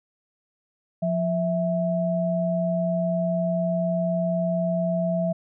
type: tone pair together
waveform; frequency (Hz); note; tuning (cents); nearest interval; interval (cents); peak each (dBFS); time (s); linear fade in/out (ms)
sine; 175.52 / 656; F3 / E5; +9 / -9; octave + major seventh; 2282; -24; 1.02-5.33; 10
effects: none